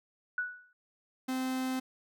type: tone with exponential decay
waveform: sine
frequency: 1475 Hz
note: F#6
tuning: 6 cents flat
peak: -27 dBFS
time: 0.38-0.73 s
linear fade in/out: 2 ms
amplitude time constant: 74 ms
type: tone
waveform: 45% pulse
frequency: 259 Hz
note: C4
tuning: 17 cents flat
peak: -31 dBFS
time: 1.28-1.8 s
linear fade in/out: 10 ms
effects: none